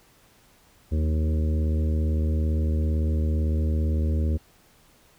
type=harmonic tone with a mistuned harmonic; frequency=77.78 Hz; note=D#2; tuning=in tune; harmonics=1 / 2 / 3 / 4 / 5 / 6 / 7; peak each=-21 / -35 / -32 / -37 / -39 / -42 / -42 dBFS; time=0.91-4.38 s; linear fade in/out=20 ms; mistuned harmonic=3; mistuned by=-29 cents; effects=pink hiss -58 dBFS RMS until 5.18 s